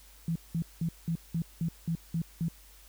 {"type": "tone bursts", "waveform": "sine", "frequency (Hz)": 165.6, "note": "E3", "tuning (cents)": 8, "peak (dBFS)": -27, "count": 9, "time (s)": [0.28, 2.484], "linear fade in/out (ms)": 2, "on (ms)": 76, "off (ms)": 190, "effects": ["added 50 Hz sine -55 dBFS peak until 2.88 s", "white hiss -57 dBFS RMS until 2.88 s"]}